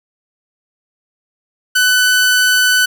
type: tone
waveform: sawtooth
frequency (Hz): 1499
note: F#6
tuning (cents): +22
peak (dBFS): -6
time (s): 1.75-2.86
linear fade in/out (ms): 10
effects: none